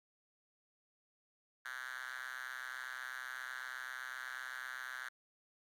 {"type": "tone with high-pass filter", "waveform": "5% pulse", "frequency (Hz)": 127.9, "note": "C3", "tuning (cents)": -39, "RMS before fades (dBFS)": -45, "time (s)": [1.65, 5.09], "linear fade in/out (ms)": 5, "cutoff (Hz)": 1600, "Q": 5.4, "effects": ["AAC 64 kbps"]}